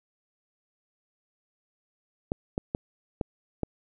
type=clicks; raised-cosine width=2 ms; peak=-14 dBFS; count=5; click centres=2.319 / 2.579 / 2.749 / 3.212 / 3.633 s; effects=none